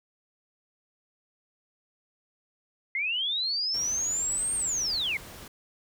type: linear two-way sweep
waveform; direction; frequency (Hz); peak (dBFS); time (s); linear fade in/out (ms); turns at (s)
sine; up then down; 2052 to 8760 to 2052; -26; 2.95-5.17; 2; 4.55
type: noise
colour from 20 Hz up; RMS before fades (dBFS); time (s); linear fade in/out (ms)
pink; -45; 3.74-5.48; 5
effects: none